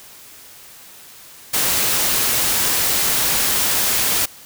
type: noise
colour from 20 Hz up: white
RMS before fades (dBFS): -18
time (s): 1.53-4.26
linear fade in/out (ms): 10
effects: white hiss -42 dBFS RMS until 4.45 s